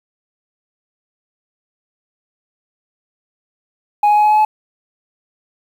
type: tone with pitch steps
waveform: sine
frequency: 830.6 / 835.9 / 841.2 / 846.6 / 852 / 857.4 Hz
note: G#5 / G#5 / G#5 / G#5 / G#5 / A5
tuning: 0 / +11 / +22 / +33 / +44 / -45 cents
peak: -6 dBFS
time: 4.03-4.45 s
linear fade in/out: 5 ms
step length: 70 ms
effects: tanh soft clip ceiling -8 dBFS + 7-bit